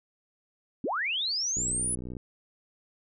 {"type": "linear sweep", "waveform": "sine", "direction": "up", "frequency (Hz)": [190, 10250], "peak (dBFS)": -27, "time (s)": [0.84, 1.95], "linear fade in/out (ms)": 2}
{"type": "click train", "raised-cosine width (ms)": 3, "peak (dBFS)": -26, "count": 38, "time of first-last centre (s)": [1.57, 2.168], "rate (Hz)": 61.9}
{"effects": []}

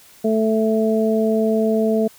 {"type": "harmonic tone", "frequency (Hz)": 220, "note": "A3", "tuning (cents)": 0, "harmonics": [1, 2, 3], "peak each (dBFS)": [-18, -19, -22], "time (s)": [0.24, 2.08], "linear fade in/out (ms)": 10, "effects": ["white hiss -48 dBFS RMS until 2.18 s"]}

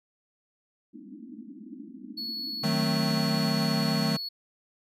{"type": "band-pass noise", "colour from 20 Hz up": "pink", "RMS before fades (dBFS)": -44, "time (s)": [0.93, 3.49], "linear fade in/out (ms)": 10, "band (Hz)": [200, 320], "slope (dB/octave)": 96}
{"type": "tone", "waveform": "triangle", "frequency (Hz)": 4388, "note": "C#8", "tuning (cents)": -18, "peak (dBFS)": -31, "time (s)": [2.17, 4.29], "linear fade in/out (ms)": 10}
{"type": "chord", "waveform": "square", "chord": "D# diminished seventh", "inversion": "none", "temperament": "equal", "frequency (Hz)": [155.56, 185, 220, 261.6], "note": ["D#3", "F#3", "A3", "C4"], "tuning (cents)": [0, 0, 0, 0], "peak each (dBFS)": [-30, -32, -29, -35], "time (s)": [2.63, 4.17], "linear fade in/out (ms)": 10}
{"effects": ["resampled to 32000 Hz"]}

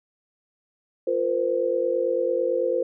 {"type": "chord", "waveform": "sine", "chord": "F suspended fourth", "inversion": "none", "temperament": "equal with one note detuned", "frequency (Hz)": [349.2, 466.2, 515.2], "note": ["F4", "Bb4", "C5"], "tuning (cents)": [0, 0, -27], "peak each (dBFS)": [-28, -26, -23], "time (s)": [1.07, 2.83], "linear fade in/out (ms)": 5, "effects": []}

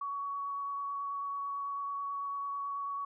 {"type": "tone with vibrato", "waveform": "sine", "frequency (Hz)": 1123, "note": "C#6", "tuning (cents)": 22, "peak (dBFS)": -34, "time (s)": [0.01, 3.05], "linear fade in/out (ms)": 5, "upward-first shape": "sine", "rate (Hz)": 9.1, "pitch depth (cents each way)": 9, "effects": []}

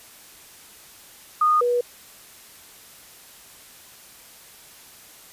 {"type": "tone pair in turn", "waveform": "sine", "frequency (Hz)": [1230, 485.6], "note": ["D#6", "B4"], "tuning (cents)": [-20, -29], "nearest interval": "octave + major third", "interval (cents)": 1609, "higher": "first", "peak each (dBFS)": [-15, -18], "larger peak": "first", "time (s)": [[1.41, 1.61], [1.61, 1.81]], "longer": "neither", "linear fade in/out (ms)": 5, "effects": ["white hiss -47 dBFS RMS until 5.32 s", "resampled to 32000 Hz"]}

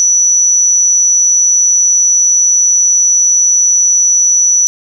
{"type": "tone with amplitude modulation", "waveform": "sine", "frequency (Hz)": 5920, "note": "F#8", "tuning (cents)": 0, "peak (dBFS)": -4, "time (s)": [0, 4.67], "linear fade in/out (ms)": 0, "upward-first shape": "sine", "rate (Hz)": 181, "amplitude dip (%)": 45, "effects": ["7-bit"]}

